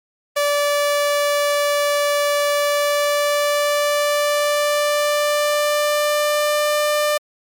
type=tone with pitch glide; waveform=sawtooth; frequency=580 to 595.6 Hz; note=D5 to D5; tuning=-22 to +24 cents; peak=-12 dBFS; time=0.36-7.18 s; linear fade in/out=10 ms; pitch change=+46 cents; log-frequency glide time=2.51-6.8 s; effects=MP3 96 kbps